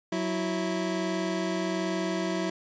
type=tone pair together; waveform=25% pulse; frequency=185 / 328.7 Hz; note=F#3 / E4; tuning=0 / -5 cents; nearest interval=minor seventh; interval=995 cents; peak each=-27 / -26 dBFS; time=0.12-2.5 s; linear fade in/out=5 ms; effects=resampled to 16000 Hz